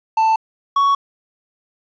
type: tone pair in turn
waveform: triangle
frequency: 886 / 1116.3 Hz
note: A5 / C#6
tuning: +12 / +12 cents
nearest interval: major third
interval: 400 cents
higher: second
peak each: -10 dBFS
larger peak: neither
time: 0.17-0.36 / 0.76-0.95 s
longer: neither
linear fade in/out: 5 ms
effects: resampled to 16000 Hz + 8-bit